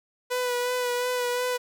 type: tone with vibrato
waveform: sawtooth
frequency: 493.9 Hz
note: B4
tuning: in tune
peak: -21 dBFS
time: 0.3-1.58 s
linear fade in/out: 20 ms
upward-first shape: sine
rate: 2.8 Hz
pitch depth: 23 cents each way
effects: none